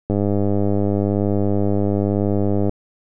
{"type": "click train", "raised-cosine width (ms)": 2, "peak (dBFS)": -7, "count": 263, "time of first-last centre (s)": [0.1, 2.694], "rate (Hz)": 101, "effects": []}